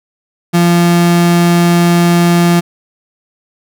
35% pulse tone, 172.5 Hz, F3, 21 cents flat, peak -5 dBFS, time 0.53-2.61 s, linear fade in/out 20 ms, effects none

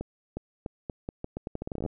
accelerating click train, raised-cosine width 2 ms, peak -20 dBFS, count 19, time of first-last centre 0.01-1.862 s, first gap 360 ms, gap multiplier 0.81, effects none

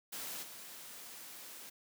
white noise with level steps, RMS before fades -43 / -50 dBFS, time 0.12-1.7 s, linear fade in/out 10 ms, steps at 0.42 s, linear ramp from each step 20 ms, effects high-pass 150 Hz 12 dB/octave

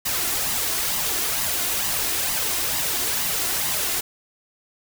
white noise with flanger, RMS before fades -24 dBFS, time 0.05-4.01 s, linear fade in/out 10 ms, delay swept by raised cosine 1 to 2.9 ms, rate 2.2 Hz, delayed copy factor +0.5, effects none

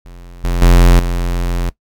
square tone with level steps, 43.65 Hz, F1, in tune, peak -33 / -14 / -5 / -15 dBFS, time 0.05-1.7 s, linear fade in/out 10 ms, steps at 0.44 / 0.62 / 0.99 s, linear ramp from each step 2 ms, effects noise-tail reverb RT60 0.1 s tail -19 dB re dry

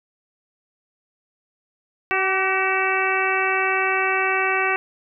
harmonic tone with a mistuned harmonic, 379.9 Hz, F#4, 46 cents sharp, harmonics 1 / 2 / 3 / 4 / 5 / 6 / 7, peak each -26 / -26 / -26 / -26 / -26 / -26 / -26 dBFS, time 2.11-4.76 s, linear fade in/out 0 ms, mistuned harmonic 3, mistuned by +30 cents, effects none

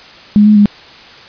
sine tone with pitch steps, 207.9 / 211.7 / 205.6 Hz, G#3 / G#3 / G#3, +2 / +33 / -17 cents, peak -3 dBFS, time 0.36-0.657 s, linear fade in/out 0 ms, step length 99 ms, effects white hiss -36 dBFS RMS until 1.28 s + resampled to 11025 Hz

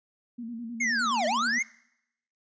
sine tone with vibrato, 233.1 Hz, A#3, in tune, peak -34 dBFS, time 0.38-1.59 s, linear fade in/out 10 ms, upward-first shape square, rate 9.6 Hz, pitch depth 54 cents each way
square linear two-way sweep, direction down then up, 2210 to 584 to 2210 Hz, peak -25 dBFS, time 0.8-1.63 s, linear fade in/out 10 ms, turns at 1.26 s
effects noise-tail reverb RT60 0.8 s tail -23 dB re dry + resampled to 16000 Hz

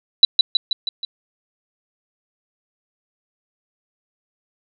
sine tone with echo, 3951 Hz, B7, in tune, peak -4 dBFS, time 0.23-0.25 s, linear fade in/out 2 ms, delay 160 ms, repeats 5, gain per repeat -4 dB, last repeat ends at 1.05 s, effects none

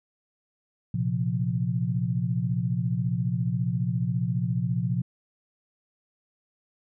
sine chord, Bb suspended second, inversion none, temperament just, 116.54 / 131.11 / 174.81 Hz, Bb2 / C3 / F3, 0 / +4 / +2 cents, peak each -28 / -28 / -28 dBFS, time 0.94-5.02 s, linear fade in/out 5 ms, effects none

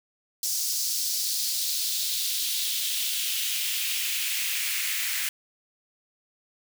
white noise with high-pass filter sweep, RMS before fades -28 dBFS, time 0.43-5.29 s, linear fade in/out 2 ms, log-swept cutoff 5500 to 2000 Hz, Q 2.3, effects none

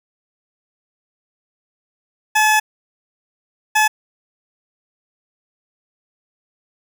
20% pulse tone bursts at uneven times, 859 Hz, A5, 42 cents flat, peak -7 dBFS, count 2, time 2.35-2.6 / 3.75-3.88 s, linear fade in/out 10 ms, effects none

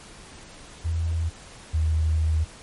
sine tone pair in turn, 82.41 / 79.04 Hz, E2 / D#2, 0 / +28 cents, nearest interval minor second, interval 72 cents, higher first, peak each -22 / -19 dBFS, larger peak second, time 0.84-1.3 / 1.73-2.45 s, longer second, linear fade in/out 20 ms, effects pink hiss -45 dBFS RMS until 2.62 s + MP3 48 kbps

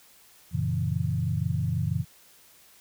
sine chord, F# dominant seventh, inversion none, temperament equal, 92.5 / 116.54 / 138.59 / 164.81 Hz, F#2 / A#2 / C#3 / E3, 0 / 0 / 0 / 0 cents, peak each -30 dBFS, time 0.51-2.05 s, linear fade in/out 50 ms, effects white hiss -56 dBFS RMS until 2.8 s

